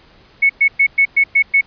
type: tone bursts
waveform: sine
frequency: 2207 Hz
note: C#7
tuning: 8 cents flat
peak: -8 dBFS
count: 7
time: 0.42-1.612 s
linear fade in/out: 10 ms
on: 76 ms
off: 110 ms
effects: pink hiss -48 dBFS RMS until 1.66 s + resampled to 11025 Hz